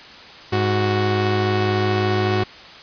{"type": "tone pair together", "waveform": "sawtooth", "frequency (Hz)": [103.71, 370], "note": ["G#2", "F#4"], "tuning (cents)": [-2, 0], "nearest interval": "octave + minor seventh", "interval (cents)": 2202, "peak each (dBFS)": -16, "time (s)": [0.52, 2.44], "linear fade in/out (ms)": 10, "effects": ["white hiss -40 dBFS RMS until 2.82 s", "resampled to 11025 Hz"]}